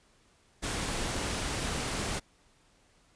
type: noise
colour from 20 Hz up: pink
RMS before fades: -33 dBFS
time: 0.62-2.2 s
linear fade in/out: 20 ms
effects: pink hiss -65 dBFS RMS until 3.15 s + resampled to 22050 Hz